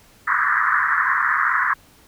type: band-pass noise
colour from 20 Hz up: white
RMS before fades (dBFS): -19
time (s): 0.27-1.74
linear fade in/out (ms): 10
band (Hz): 1000 to 1900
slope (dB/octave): 96
effects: pink hiss -52 dBFS RMS until 2.07 s